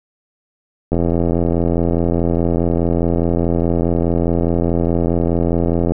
click train, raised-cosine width 2 ms, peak -4 dBFS, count 425, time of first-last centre 0.92-5.92 s, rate 84.8 Hz, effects none

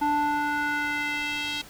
square tone with band-pass filter sweep, 293.7 Hz, D4, in tune, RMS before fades -27 dBFS, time 0.01-1.62 s, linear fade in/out 10 ms, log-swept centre 790 to 3500 Hz, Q 2.3, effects pink hiss -47 dBFS RMS until 1.69 s

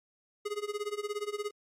square tone with tremolo, 415.3 Hz, G#4, in tune, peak -31 dBFS, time 0.45-1.51 s, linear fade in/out 10 ms, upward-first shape sine, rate 17 Hz, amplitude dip 90%, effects low-pass 11000 Hz 12 dB/octave + Opus 48 kbps

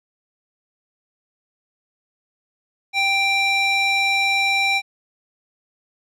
square tone with band-pass filter, 786 Hz, G5, 4 cents sharp, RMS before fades -19 dBFS, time 2.93-4.82 s, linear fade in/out 50 ms, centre 2900 Hz, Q 2.4, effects none

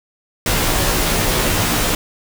pink noise with comb filter, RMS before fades -17 dBFS, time 0.46-1.95 s, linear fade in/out 2 ms, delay 15 ms, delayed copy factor -1, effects none

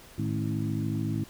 harmonic tone with a mistuned harmonic, 54 Hz, A1, 32 cents flat, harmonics 2 / 3 / 4 / 5 / 6, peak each -31 / -33 / -34 / -35 / -36 dBFS, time 0.18-1.24 s, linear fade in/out 5 ms, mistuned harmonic 3, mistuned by -78 cents, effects pink hiss -51 dBFS RMS until 1.29 s

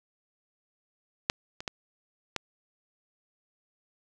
clicks, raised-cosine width 0.2 ms, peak -6 / -21 / -14 / -12 dBFS, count 4, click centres 1.299 / 1.605 / 1.678 / 2.363 s, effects none

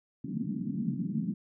pink band-pass noise, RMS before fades -33 dBFS, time 0.24-1.34 s, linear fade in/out 5 ms, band 150 to 270 Hz, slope 48 dB/octave, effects none

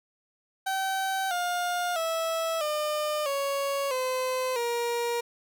30% pulse tone with pitch steps, 769 / 709.3 / 654.2 / 603.3 / 556.5 / 513.2 / 473.4 Hz, G5 / F5 / E5 / D5 / C#5 / C5 / A#4, -33 / +27 / -13 / +46 / +7 / -34 / +27 cents, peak -24 dBFS, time 0.66-5.21 s, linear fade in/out 10 ms, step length 650 ms, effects none

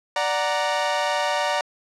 sawtooth chord, D augmented, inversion none, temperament equal, 587.3 / 740 / 932.3 Hz, D5 / F#5 / A#5, 0 / 0 / 0 cents, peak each -21 / -23 / -21 dBFS, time 0.16-1.61 s, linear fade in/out 2 ms, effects low-pass 6000 Hz 12 dB/octave

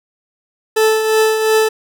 40% pulse tone with tremolo, 437.8 Hz, A4, 9 cents flat, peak -8 dBFS, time 0.76-1.69 s, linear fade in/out 10 ms, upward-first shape triangle, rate 2.8 Hz, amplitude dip 55%, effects none

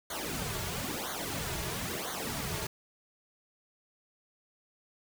pink noise with flanger, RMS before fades -36 dBFS, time 0.1-2.67 s, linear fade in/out 5 ms, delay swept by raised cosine 0.38 to 3.98 ms, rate 1 Hz, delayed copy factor -0.9, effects none

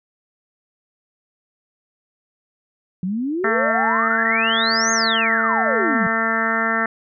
sine exponential two-way sweep, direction up then down, 174.61 to 6645 to 174.61 Hz, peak -20 dBFS, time 3.03-6.07 s, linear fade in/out 2 ms, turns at 4.92 s
harmonic tone, 225.1 Hz, A3, 40 cents sharp, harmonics 1 / 2 / 3 / 4 / 5 / 6 / 7 / 8 / 9, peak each -26 / -30 / -27 / -31 / -29 / -23 / -27 / -22 / -30 dBFS, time 3.44-6.86 s, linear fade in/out 2 ms
effects none

